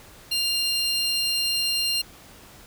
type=tone pair together; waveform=40% pulse; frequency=2794 / 4186 Hz; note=F7 / C8; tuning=0 / 0 cents; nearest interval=perfect fifth; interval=700 cents; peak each=-25 / -23 dBFS; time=0.31-2.02 s; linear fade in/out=10 ms; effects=pink hiss -48 dBFS RMS until 2.66 s